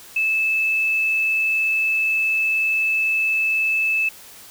sine tone, 2619 Hz, E7, 12 cents flat, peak -17 dBFS, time 0.16-4.09 s, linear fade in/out 5 ms, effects white hiss -43 dBFS RMS until 4.5 s

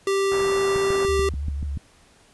square tone, 392 Hz, G4, in tune, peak -20 dBFS, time 0.07-1.29 s, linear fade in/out 2 ms
white low-pass noise, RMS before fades -34 dBFS, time 0.31-1.06 s, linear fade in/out 10 ms, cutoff 1500 Hz, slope 24 dB/octave
click train, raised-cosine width 5 ms, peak -19 dBFS, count 8, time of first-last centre 0.76-1.773 s, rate 6.91 Hz
sine tone with vibrato, 72 Hz, D2, 34 cents flat, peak -25 dBFS, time 1.08-1.78 s, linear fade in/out 10 ms, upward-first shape sine, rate 5.9 Hz, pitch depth 61 cents each way
effects pink hiss -55 dBFS RMS until 2.33 s + resampled to 24000 Hz

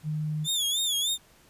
sine tone, 153.2 Hz, D#3, 27 cents flat, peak -27 dBFS, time 0.03-0.48 s, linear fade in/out 50 ms
sawtooth tone with vibrato, 3472 Hz, A7, 24 cents flat, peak -22 dBFS, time 0.44-1.18 s, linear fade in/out 50 ms, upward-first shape sine, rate 3.3 Hz, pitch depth 110 cents each way
effects pink hiss -58 dBFS RMS until 1.49 s + resampled to 32000 Hz

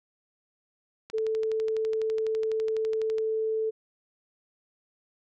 click train, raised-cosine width 0.2 ms, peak -25 dBFS, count 26, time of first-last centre 1.1-3.183 s, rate 12 Hz
sine tone, 440 Hz, A4, in tune, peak -25 dBFS, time 1.13-3.71 s, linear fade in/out 20 ms
effects none

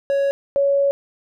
triangle / sine tone pair in turn, 556 / 559.1 Hz, C#5 / C#5, +5 / +15 cents, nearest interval unison, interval 10 cents, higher second, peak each -14 dBFS, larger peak neither, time 0.1-0.31 / 0.56-0.91 s, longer second, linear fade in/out 0 ms, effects none

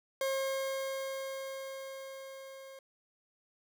40% pulse tone with level ramp, 537 Hz, C5, 45 cents sharp, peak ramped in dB -29 to -47 dBFS, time 0.21-2.79 s, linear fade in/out 2 ms, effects none

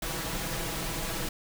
pink noise with comb filter, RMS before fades -33 dBFS, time 0.02-1.29 s, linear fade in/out 5 ms, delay 6.1 ms, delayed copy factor +0.6, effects none

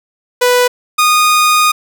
sawtooth tone pair in turn, 493.9 / 1232.4 Hz, B4 / D#6, 0 / -17 cents, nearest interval octave + major third, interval 1583 cents, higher second, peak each -4 dBFS, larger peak neither, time 0.41-0.68 / 0.98-1.72 s, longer second, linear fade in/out 10 ms, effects none

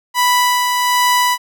sawtooth tone with tremolo, 987.8 Hz, B5, in tune, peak -7 dBFS, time 0.14-1.38 s, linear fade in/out 50 ms, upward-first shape sine, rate 1.3 Hz, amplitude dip 35%, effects none

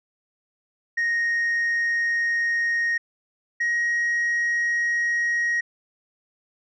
sine tone pair in turn, 1864.7 / 1887.5 Hz, A#6 / A#6, 0 / +21 cents, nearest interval unison, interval 21 cents, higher second, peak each -18 dBFS, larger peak neither, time 0.97-2.98 / 3.6-5.61 s, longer neither, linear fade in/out 10 ms, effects tanh soft clip ceiling -19 dBFS

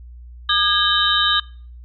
sine tone cluster, 1210 / 1646 / 3079 / 3674 / 3862 Hz, D#6 / G#6 / G7 / A#7 / B7, -49 / -16 / -32 / -26 / -39 cents, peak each -21 dBFS, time 0.49-1.4 s, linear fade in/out 5 ms, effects noise-tail reverb RT60 0.5 s tail -24 dB re dry + added 60 Hz sine -36 dBFS peak until 1.84 s

